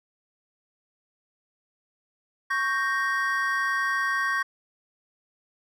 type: chord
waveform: triangle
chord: G diminished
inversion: second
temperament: equal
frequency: 1108.7 / 1568 / 1864.7 Hz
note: Db6 / G6 / Bb6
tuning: 0 / 0 / 0 cents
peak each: -26 dBFS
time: 2.5-4.43 s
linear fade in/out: 10 ms
effects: none